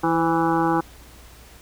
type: harmonic tone with a mistuned harmonic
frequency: 164.81 Hz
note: E3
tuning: in tune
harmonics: 1 / 2 / 3 / 5 / 6 / 7 / 8 / 9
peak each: -28 / -21 / -29 / -23 / -28 / -29 / -31 / -32 dBFS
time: 0.03-0.81 s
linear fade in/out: 10 ms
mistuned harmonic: 3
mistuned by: +42 cents
effects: added 60 Hz sine -47 dBFS peak until 1.61 s + pink hiss -48 dBFS RMS until 1.61 s